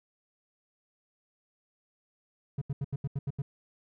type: tone bursts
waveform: triangle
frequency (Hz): 138.59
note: C#3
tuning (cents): 0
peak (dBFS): -27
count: 8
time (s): 2.58-3.42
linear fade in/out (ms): 5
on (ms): 35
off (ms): 80
effects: none